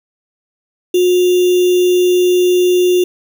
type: tone with sample-and-hold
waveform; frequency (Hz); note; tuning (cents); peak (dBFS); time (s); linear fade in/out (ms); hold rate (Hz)
sine; 360.6; F#4; -45; -8; 0.94-3.04; 5; 3150
effects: none